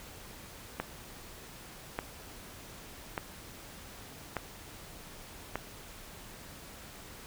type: click train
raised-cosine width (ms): 0.5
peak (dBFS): -17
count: 5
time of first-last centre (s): 0.8-5.556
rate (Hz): 0.841
effects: pink hiss -49 dBFS RMS until 7.26 s